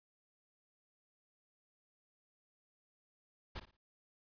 pink noise with echo, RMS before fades -43 dBFS, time 3.55-3.6 s, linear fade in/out 10 ms, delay 57 ms, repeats 3, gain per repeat -12 dB, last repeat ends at 3.771 s, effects resampled to 11025 Hz

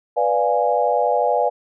sine chord, B diminished seventh, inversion none, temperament equal, 493.9 / 587.3 / 698.5 / 830.6 Hz, B4 / D5 / F5 / Ab5, 0 / 0 / 0 / 0 cents, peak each -21 dBFS, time 0.16-1.5 s, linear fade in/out 20 ms, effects none

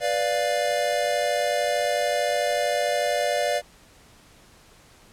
square chord, B diminished, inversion none, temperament equal, 493.9 / 587.3 / 698.5 Hz, B4 / D5 / F5, 0 / 0 / 0 cents, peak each -30 / -25 / -27 dBFS, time 0-3.62 s, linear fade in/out 50 ms, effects pink hiss -53 dBFS RMS until 5.12 s + low-pass 11000 Hz 12 dB/octave

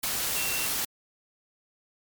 sine tone in noise, 2719 Hz, F7, 47 cents flat, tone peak -33 dBFS, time 0.36-0.66 s, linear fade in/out 5 ms, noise white, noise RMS -29 dBFS, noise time 0.03-0.85 s, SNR -7 dB, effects MP3 96 kbps

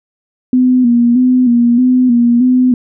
sine tone with vibrato, 245.4 Hz, B3, 11 cents flat, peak -6 dBFS, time 0.53-2.74 s, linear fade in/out 2 ms, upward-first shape square, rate 1.6 Hz, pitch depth 53 cents each way, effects none

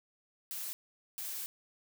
blue noise bursts at uneven times, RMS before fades -40 dBFS, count 2, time 0.51-0.73 / 1.18-1.46 s, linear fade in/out 0 ms, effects none

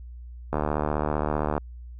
click train, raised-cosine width 1 ms, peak -11 dBFS, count 80, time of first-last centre 0.53-1.579 s, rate 75.3 Hz, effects added 60 Hz sine -38 dBFS peak until 1.99 s

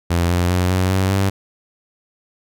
sawtooth tone with pitch steps, 86 / 88.16 / 90.38 / 92.65 / 94.98 / 97.37 Hz, F2 / F2 / F#2 / F#2 / F#2 / G2, -26 / +17 / -40 / +3 / +46 / -11 cents, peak -11 dBFS, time 0.1-1.3 s, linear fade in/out 10 ms, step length 200 ms, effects none

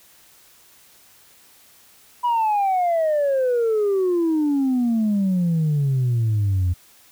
sine exponential sweep, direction down, 985 to 86.4 Hz, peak -15 dBFS, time 2.23-6.74 s, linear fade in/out 20 ms, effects tanh soft clip ceiling -15 dBFS + white hiss -52 dBFS RMS until 7.11 s

